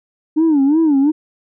sine tone with vibrato, 297.9 Hz, D4, 25 cents sharp, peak -8 dBFS, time 0.36-1.12 s, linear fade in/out 20 ms, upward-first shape sine, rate 2.8 Hz, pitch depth 170 cents each way, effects tanh soft clip ceiling -8 dBFS

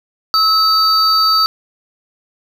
triangle tone pair together, 1293 / 4608 Hz, E6 / D8, -34 / -34 cents, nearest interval octave + minor seventh, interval 2200 cents, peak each -11 dBFS, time 0.34-1.46 s, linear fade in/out 0 ms, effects none

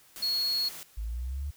white noise, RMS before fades -43 dBFS, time 0.16-0.83 s, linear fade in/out 0 ms
triangle tone, 4329 Hz, C#8, 42 cents flat, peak -25 dBFS, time 0.22-0.69 s, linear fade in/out 10 ms
sine linear sweep, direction up, 51.91 to 73.42 Hz, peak -31 dBFS, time 0.97-1.51 s, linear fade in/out 10 ms
effects white hiss -59 dBFS RMS until 1.56 s

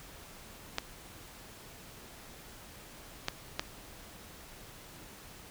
clicks, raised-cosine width 0.2 ms, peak -13 dBFS, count 3, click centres 0.784 / 3.284 / 3.595 s, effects pink hiss -51 dBFS RMS until 5.5 s

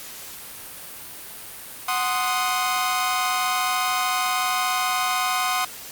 sawtooth chord, C diminished, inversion second, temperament equal, 740 / 1046.5 / 1244.5 Hz, Gb5 / C6 / Eb6, 0 / 0 / 0 cents, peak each -22 dBFS, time 1.88-5.65 s, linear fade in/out 5 ms, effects white hiss -38 dBFS RMS until 5.91 s + Opus 48 kbps

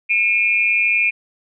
sine tone with amplitude modulation, 2414 Hz, D7, 47 cents sharp, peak -10 dBFS, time 0.09-1.11 s, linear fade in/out 20 ms, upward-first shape sine, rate 212 Hz, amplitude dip 80%, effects none

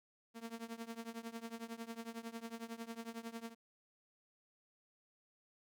sawtooth tone with tremolo, 229.4 Hz, A#3, 28 cents flat, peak -37 dBFS, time 0.34-3.55 s, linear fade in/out 50 ms, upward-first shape triangle, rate 11 Hz, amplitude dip 95%, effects none

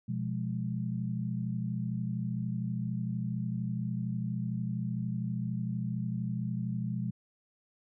sine chord, F diminished, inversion second, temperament equal, 123.47 / 174.61 / 207.7 Hz, Cb3 / F3 / Ab3, 0 / 0 / 0 cents, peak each -34 / -36 / -36 dBFS, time 0.08-7.11 s, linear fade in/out 10 ms, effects none

